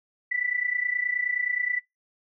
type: tone with amplitude modulation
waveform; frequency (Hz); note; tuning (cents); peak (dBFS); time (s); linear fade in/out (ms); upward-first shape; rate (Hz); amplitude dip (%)
sine; 1975.5; B6; 0; -21; 0.31-1.8; 10; sine; 29.5; 80
effects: noise-tail reverb RT60 0.2 s tail -25 dB re dry